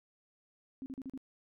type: tone bursts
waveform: sine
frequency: 264.9 Hz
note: C4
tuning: 22 cents sharp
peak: -39 dBFS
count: 5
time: 0.82-1.176 s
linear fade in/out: 0 ms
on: 40 ms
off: 39 ms
effects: none